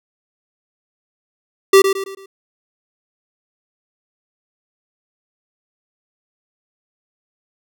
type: tone with echo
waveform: square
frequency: 389.2 Hz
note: G4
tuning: 12 cents flat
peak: -6 dBFS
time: 1.73-1.82 s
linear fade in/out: 5 ms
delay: 110 ms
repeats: 4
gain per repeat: -8 dB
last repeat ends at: 2.26 s
effects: none